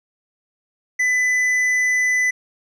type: tone with hard clipping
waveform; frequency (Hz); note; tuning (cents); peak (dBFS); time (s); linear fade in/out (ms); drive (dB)
sine; 2000; B6; +21; -17; 0.99-2.31; 10; 6
effects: none

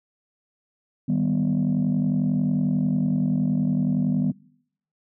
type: chord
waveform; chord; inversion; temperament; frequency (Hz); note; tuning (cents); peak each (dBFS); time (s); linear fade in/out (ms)
sine; Eb augmented; none; equal; 155.56 / 196 / 246.9; Eb3 / G3 / B3; 0 / 0 / 0; -23 / -23 / -22; 1.08-4.32; 10
effects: noise-tail reverb RT60 0.7 s tail -24 dB re dry + tanh soft clip ceiling -15 dBFS

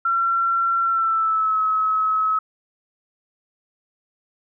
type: tone with pitch glide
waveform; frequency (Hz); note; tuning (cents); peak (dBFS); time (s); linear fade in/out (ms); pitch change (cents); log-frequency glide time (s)
sine; 1360 to 1285.9; F6 to E6; -46 to -43; -17; 0.05-2.39; 5; -97; 0.82-1.6
effects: none

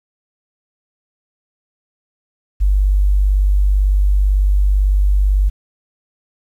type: tone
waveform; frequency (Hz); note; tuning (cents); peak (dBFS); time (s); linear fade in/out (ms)
sine; 49; G1; 0; -10; 2.6-5.5; 20
effects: 8-bit

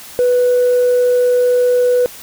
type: tone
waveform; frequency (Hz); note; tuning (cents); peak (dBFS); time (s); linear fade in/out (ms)
sine; 493.9; B4; 0; -8; 0.19-2.06; 0
effects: tanh soft clip ceiling -7 dBFS + white hiss -35 dBFS RMS until 2.22 s

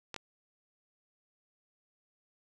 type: clicks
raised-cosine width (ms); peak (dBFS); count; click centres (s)
0.2; -22; 2; 0.143 / 0.163
effects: none

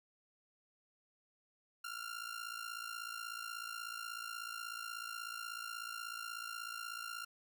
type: ring-modulated tone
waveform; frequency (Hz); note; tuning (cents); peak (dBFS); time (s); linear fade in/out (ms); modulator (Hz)
sawtooth; 1392; F6; -6; -36; 1.84-7.25; 5; 28.2
effects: none

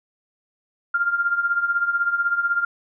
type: tone with tremolo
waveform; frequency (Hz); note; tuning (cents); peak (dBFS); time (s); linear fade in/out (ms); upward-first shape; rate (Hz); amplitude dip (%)
sine; 1396.9; F6; 0; -15; 0.94-2.65; 5; triangle; 16; 80
effects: none

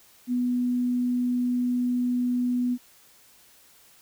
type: tone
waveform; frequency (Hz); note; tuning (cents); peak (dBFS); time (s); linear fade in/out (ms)
sine; 246.6; B3; -2; -22; 0.27-2.78; 50
effects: white hiss -56 dBFS RMS until 4.01 s

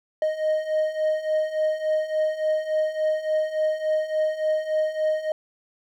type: beating tone pair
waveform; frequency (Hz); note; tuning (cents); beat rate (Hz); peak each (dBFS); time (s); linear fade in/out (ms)
triangle; 619 / 622.5; D#5 / D#5; -9 / +1; 3.5; -25 / -21; 0.22-5.32; 2
effects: none

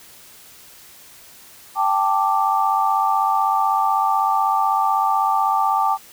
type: chord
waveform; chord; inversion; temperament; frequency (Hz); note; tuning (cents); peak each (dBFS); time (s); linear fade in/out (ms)
sine; G suspended second; none; equal; 784 / 880 / 1174.7; G5 / A5 / D6; 0 / 0 / 0; -20; 1.75-5.98; 50
effects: white hiss -45 dBFS RMS until 6.12 s

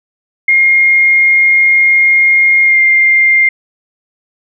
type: tone with pitch glide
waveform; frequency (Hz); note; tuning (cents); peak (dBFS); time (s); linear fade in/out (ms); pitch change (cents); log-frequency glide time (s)
sine; 2133 to 2107; C7 to C7; +33 to +12; -5; 0.48-3.49; 5; -21; 2.64-2.79
effects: none

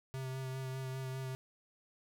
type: tone with vibrato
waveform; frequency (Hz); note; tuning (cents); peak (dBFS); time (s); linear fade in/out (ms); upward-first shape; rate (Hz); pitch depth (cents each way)
square; 131.5; C3; +9; -39; 0.14-1.35; 0; sine; 5; 18
effects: none

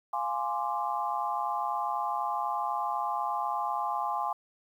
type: chord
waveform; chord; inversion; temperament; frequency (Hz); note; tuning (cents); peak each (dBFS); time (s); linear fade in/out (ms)
sine; D half-diminished seventh; first; equal; 698.5 / 830.6 / 1046.5 / 1174.7; F5 / Ab5 / C6 / D6; 0 / 0 / 0 / 0; -36 / -32 / -33 / -36; 0.13-4.33; 5
effects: 10-bit

